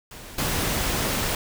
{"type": "noise with level steps", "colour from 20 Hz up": "pink", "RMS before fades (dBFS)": [-41, -25], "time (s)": [0.11, 1.35], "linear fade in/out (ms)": 2, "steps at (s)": 0.38, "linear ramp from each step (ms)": 5, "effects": []}